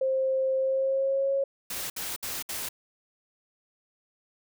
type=tone with pitch glide; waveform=sine; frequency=528 to 548.2 Hz; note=C5 to C#5; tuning=+16 to -19 cents; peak=-23 dBFS; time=0.01-1.44 s; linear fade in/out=5 ms; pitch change=+65 cents; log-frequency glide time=0.57-1.33 s
type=noise bursts; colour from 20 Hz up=white; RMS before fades=-34 dBFS; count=4; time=1.7-2.689 s; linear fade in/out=5 ms; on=200 ms; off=63 ms
effects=none